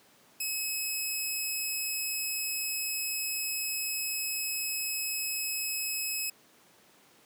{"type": "tone", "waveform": "10% pulse", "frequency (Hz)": 2568, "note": "E7", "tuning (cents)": -46, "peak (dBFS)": -22, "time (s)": [0.4, 6.3], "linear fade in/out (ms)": 5, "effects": ["pink hiss -60 dBFS RMS until 7.25 s", "high-pass 200 Hz 12 dB/octave"]}